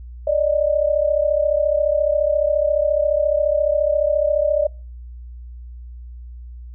sine tone pair together, 578.6 / 613 Hz, D5 / D#5, -26 / -26 cents, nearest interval minor second, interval 100 cents, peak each -18 dBFS, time 0.27-4.67 s, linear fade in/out 5 ms, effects noise-tail reverb RT60 0.4 s tail -26 dB re dry + added 60 Hz sine -33 dBFS peak until 6.74 s

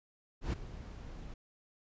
brown noise with ADSR envelope, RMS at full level -31 dBFS, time 0.41-1.34 s, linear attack 120 ms, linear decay 12 ms, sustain -15 dB, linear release 4 ms, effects resampled to 16000 Hz

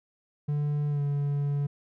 triangle tone with pitch glide, 146.9 to 143.13 Hz, D3 to D3, +1 to -44 cents, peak -23 dBFS, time 0.48-1.67 s, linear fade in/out 10 ms, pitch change -45 cents, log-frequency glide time 0.89-1.01 s, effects none

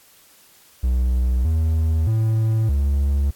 triangle tone with pitch steps, 62.4 / 80.1 / 110.9 / 70.1 Hz, B1 / E2 / A2 / C#2, +19 / -49 / +14 / +20 cents, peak -14 dBFS, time 0.83-3.31 s, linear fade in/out 10 ms, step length 620 ms, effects white hiss -52 dBFS RMS until 3.35 s + AAC 64 kbps

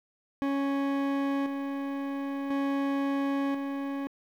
40% pulse tone with tremolo, 277.2 Hz, C#4, in tune, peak -25 dBFS, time 0.42-4.07 s, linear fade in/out 0 ms, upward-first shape square, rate 0.48 Hz, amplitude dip 45%, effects low-pass 2000 Hz 12 dB/octave + 9-bit

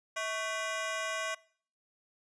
20% pulse ring-modulated tone, 880 Hz, A5, in tune, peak -25 dBFS, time 0.16-1.35 s, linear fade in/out 10 ms, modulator 234 Hz, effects noise-tail reverb RT60 0.5 s tail -22 dB re dry + resampled to 22050 Hz

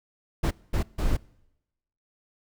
brown noise bursts at uneven times, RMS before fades -23 dBFS, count 3, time 0.43-0.51 / 0.73-0.83 / 0.98-1.17 s, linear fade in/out 10 ms, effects noise-tail reverb RT60 0.9 s tail -24 dB re dry

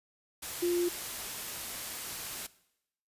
sine tone in noise, 349.5 Hz, F4, 1 cent sharp, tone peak -26 dBFS, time 0.62-0.89 s, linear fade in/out 10 ms, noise white, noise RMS -39 dBFS, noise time 0.42-2.47 s, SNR +10 dB, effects noise-tail reverb RT60 0.8 s tail -19 dB re dry + resampled to 32000 Hz

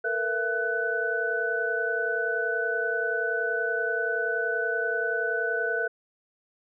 sine tone cluster, 450.7 / 481.2 / 672 / 1496 Hz, A4 / B4 / E5 / F#6, +42 / -45 / +33 / +19 cents, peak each -31 / -33 / -33 / -27 dBFS, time 0.04-5.88 s, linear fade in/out 10 ms, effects none

